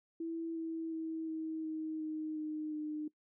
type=tone with pitch steps; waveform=sine; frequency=329.6 / 325.8 / 322.1 / 318.4 / 314.7 / 311.1 / 307.5 / 304 Hz; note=E4 / E4 / E4 / D#4 / D#4 / D#4 / D#4 / D#4; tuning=0 / -20 / -40 / +40 / +20 / 0 / -20 / -40 cents; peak=-36 dBFS; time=0.2-3.08 s; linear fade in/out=5 ms; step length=360 ms; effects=noise-tail reverb RT60 0.1 s tail -20 dB re dry